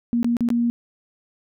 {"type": "tone with dropouts", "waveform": "sine", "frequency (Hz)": 236.7, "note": "A#3", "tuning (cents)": 27, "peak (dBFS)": -17, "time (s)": [0.13, 0.7], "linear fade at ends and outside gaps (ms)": 0, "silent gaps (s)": [[0.23, 0.245], [0.368, 0.407], [0.488, 0.503]], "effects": []}